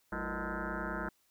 sine tone with frequency modulation, 622.3 Hz, D#5, in tune, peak -34 dBFS, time 0.12-1.09 s, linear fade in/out 5 ms, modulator 135 Hz, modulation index 7.4, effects white hiss -72 dBFS RMS until 1.3 s

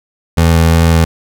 25% pulse tone with vibrato, 82.41 Hz, E2, in tune, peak -3 dBFS, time 0.37-1.05 s, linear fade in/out 10 ms, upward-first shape square, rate 2.7 Hz, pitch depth 10 cents each way, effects none

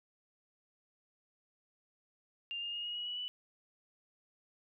sine tone with pitch steps, 2798 / 2826 / 2853 / 2882 / 2910 / 2939 / 2968 Hz, F7 / F7 / F7 / F#7 / F#7 / F#7 / F#7, +3 / +20 / +36 / -46 / -29 / -12 / +5 cents, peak -37 dBFS, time 2.51-3.28 s, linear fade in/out 0 ms, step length 110 ms, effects none

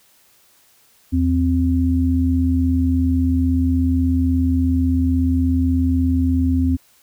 sine tone pair together, 81.49 / 260.9 Hz, E2 / C4, -19 / -5 cents, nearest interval octave + minor sixth, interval 2014 cents, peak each -17 dBFS, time 1.12-6.77 s, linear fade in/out 20 ms, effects white hiss -55 dBFS RMS until 7.02 s

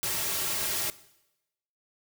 white noise with comb filter, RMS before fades -30 dBFS, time 0.03-0.9 s, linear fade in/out 0 ms, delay 4 ms, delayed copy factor -0.95, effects noise-tail reverb RT60 0.9 s tail -18 dB re dry

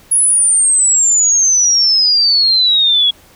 sine exponential sweep, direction down, 10548 to 3322 Hz, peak -8 dBFS, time 0.11-3.11 s, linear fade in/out 10 ms, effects pink hiss -45 dBFS RMS until 3.35 s

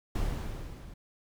brown noise with level ramp, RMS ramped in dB -29 to -47 dBFS, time 0.15-0.94 s, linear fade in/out 5 ms, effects none

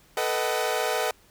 sawtooth chord, B dominant seventh, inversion third, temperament equal with one note detuned, 440 / 493.9 / 622.3 / 753.8 Hz, A4 / B4 / D#5 / F#5, 0 / 0 / 0 / +32 cents, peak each -26 dBFS, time 0.17-1.11 s, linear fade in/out 2 ms, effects pink hiss -58 dBFS RMS until 1.3 s

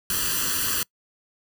white noise with comb filter, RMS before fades -25 dBFS, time 0.1-0.83 s, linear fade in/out 2 ms, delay 0.67 ms, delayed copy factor +1, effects noise-tail reverb RT60 0.1 s tail -25 dB re dry

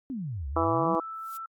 sine exponential two-way sweep, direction down then up, 282.1 to 65 to 195.5 Hz, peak -31 dBFS, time 0.1-0.95 s, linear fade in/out 0 ms, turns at 0.48 s
harmonic tone, 164.81 Hz, E3, in tune, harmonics 2 / 3 / 4 / 5 / 6 / 7 / 8, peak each -29 / -31 / -31 / -32 / -31 / -29 / -32 dBFS, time 0.56-1 s, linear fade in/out 5 ms
sine tone with pitch glide, 1318.5 to 1330.7 Hz, E6 to E6, 0 to +16 cents, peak -35 dBFS, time 0.64-1.46 s, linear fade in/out 5 ms, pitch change +16 cents, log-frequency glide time 1.19-1.29 s
violet noise with exponential growth, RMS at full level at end -40 dBFS, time 1.11-1.37 s, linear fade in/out 2 ms, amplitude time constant 56 ms
effects AAC 64 kbps

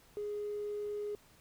triangle tone, 415.3 Hz, G#4, in tune, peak -32 dBFS, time 0.17-1.15 s, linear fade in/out 0 ms, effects tanh soft clip ceiling -33 dBFS + pink hiss -63 dBFS RMS until 1.4 s

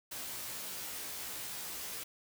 white noise with comb filter, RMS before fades -42 dBFS, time 0.11-2.04 s, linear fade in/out 10 ms, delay 16 ms, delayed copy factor +0.9, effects none

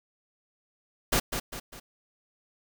pink noise with echo, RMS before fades -24 dBFS, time 1.12-1.2 s, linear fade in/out 10 ms, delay 200 ms, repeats 3, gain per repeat -7 dB, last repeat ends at 1.8 s, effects none

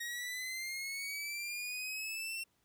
sawtooth linear sweep, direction up, 1877 to 2719 Hz, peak -35 dBFS, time 0-2.44 s, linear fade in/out 10 ms, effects pink hiss -75 dBFS RMS until 2.64 s + high-pass 60 Hz 12 dB/octave

